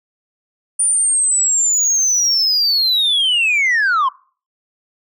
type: linear sweep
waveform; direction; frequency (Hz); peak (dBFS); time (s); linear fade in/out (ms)
sine; down; 9397 to 1002; -10; 0.79-4.09; 10
effects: noise-tail reverb RT60 0.4 s tail -22 dB re dry + tanh soft clip ceiling -11 dBFS